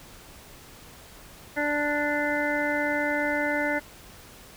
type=harmonic tone; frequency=293.7 Hz; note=D4; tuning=in tune; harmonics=1 / 2 / 3 / 5 / 6 / 7; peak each=-30 / -29 / -33 / -31 / -32 / -31 dBFS; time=1.56-3.8 s; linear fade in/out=20 ms; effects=pink hiss -48 dBFS RMS until 4.56 s